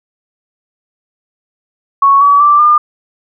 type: tone with pitch steps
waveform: sine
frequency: 1108.7 / 1139.9 / 1171.9 / 1204.9 Hz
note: C#6 / C#6 / D6 / D6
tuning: 0 / +48 / -4 / +44 cents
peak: -4 dBFS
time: 2.02-2.78 s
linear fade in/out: 5 ms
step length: 190 ms
effects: none